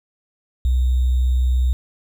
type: tone with sample-and-hold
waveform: sine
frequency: 63 Hz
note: B1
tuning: 35 cents sharp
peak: -14 dBFS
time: 0.65-1.73 s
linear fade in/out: 0 ms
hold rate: 3675 Hz
effects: none